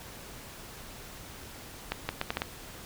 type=accelerating click train; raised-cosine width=0.3 ms; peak=-13 dBFS; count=6; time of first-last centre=1.92-2.419 s; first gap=170 ms; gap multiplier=0.73; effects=pink hiss -46 dBFS RMS until 2.85 s